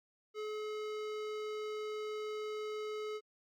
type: tone with hard clipping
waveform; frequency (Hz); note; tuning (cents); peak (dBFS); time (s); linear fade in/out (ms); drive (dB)
sine; 426.9; G#4; +48; -40; 0.34-3.21; 50; 18
effects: Opus 48 kbps